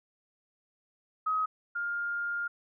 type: tone pair in turn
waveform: sine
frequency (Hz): 1267 / 1407.9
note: D#6 / F6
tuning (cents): +31 / +14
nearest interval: major second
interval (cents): 183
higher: second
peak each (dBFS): -26 / -30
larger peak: first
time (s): 1.26-1.46 / 1.75-2.48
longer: second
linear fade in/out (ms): 10
effects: none